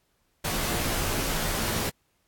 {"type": "noise with comb filter", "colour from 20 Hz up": "pink", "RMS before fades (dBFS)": -28, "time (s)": [0.44, 1.9], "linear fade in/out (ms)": 10, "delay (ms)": 16, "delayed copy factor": -0.95, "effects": ["pink hiss -71 dBFS RMS until 2.27 s", "AAC 64 kbps"]}